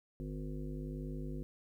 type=harmonic tone; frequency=50.7 Hz; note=G#1; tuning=41 cents flat; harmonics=1 / 3 / 5 / 7 / 9 / 10; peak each=-42 / -43 / -45 / -49 / -55 / -56 dBFS; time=0.2-1.43 s; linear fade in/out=0 ms; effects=12-bit